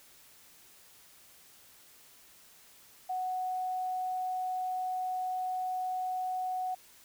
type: tone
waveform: sine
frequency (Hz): 740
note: F#5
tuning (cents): 0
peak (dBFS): -31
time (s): 3.09-6.75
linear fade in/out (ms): 10
effects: white hiss -58 dBFS RMS until 7.04 s